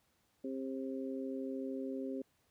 harmonic tone, 132.9 Hz, C3, 27 cents sharp, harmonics 2 / 3 / 4, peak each -39 / -43 / -45 dBFS, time 0.44-2.22 s, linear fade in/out 5 ms, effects pink hiss -75 dBFS RMS until 2.5 s + high-pass 60 Hz 12 dB/octave

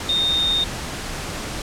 sine tone in noise, 3666 Hz, A#7, 30 cents flat, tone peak -17 dBFS, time 0.09-0.64 s, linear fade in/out 2 ms, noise pink, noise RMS -29 dBFS, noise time 0-1.62 s, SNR +9 dB, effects low-pass 9000 Hz 12 dB/octave

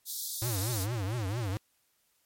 white high-pass noise, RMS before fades -36 dBFS, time 0.05-0.87 s, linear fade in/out 50 ms, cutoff 3500 Hz, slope 96 dB/octave
square tone with vibrato, 107.4 Hz, A2, 41 cents flat, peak -31 dBFS, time 0.42-1.57 s, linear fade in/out 0 ms, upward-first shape triangle, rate 4.4 Hz, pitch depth 300 cents each way
effects white hiss -72 dBFS RMS until 2.25 s + MP3 64 kbps

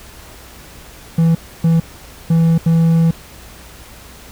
triangle tone bursts at uneven times, 164.81 Hz, E3, in tune, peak -7 dBFS, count 4, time 1.18-1.35 / 1.64-1.8 / 2.3-2.58 / 2.66-3.11 s, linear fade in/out 5 ms, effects added 60 Hz sine -42 dBFS peak until 4.31 s + pink hiss -39 dBFS RMS until 4.31 s

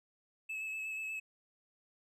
triangle tone with vibrato, 2598 Hz, E7, 26 cents flat, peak -36 dBFS, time 0.49-1.2 s, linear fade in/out 10 ms, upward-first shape square, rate 8.3 Hz, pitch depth 15 cents each way, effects none

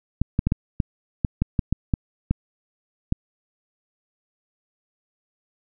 clicks, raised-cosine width 5 ms, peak -7 dBFS, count 12, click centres 0.216 / 0.391 / 0.47 / 0.521 / 0.802 / 1.248 / 1.42 / 1.592 / 1.726 / 1.938 / 2.31 / 3.124 s, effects none

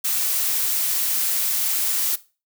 blue noise, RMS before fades -22 dBFS, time 0.04-2.16 s, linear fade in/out 10 ms, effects noise-tail reverb RT60 0.3 s tail -17 dB re dry

